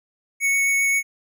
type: tone with vibrato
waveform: square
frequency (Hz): 2217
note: C#7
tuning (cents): 0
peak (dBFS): -18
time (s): 0.4-1.03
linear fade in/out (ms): 50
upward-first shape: triangle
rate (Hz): 7.6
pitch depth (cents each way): 9
effects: none